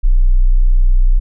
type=tone; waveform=sine; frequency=30.87 Hz; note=B0; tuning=in tune; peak=-6 dBFS; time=0.03-1.2 s; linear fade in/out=20 ms; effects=none